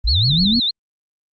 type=linear sweep; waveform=sine; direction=up; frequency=43.65 to 249.9 Hz; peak=-15 dBFS; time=0.04-0.6 s; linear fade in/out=10 ms
type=tone with vibrato; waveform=sine; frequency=3951 Hz; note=B7; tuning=in tune; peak=-16 dBFS; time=0.07-0.71 s; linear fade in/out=10 ms; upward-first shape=sine; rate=6.5 Hz; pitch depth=190 cents each way
type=low-pass noise; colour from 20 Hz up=pink; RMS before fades=-30 dBFS; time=0.27-0.61 s; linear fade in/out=10 ms; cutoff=240 Hz; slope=24 dB/octave
effects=Opus 24 kbps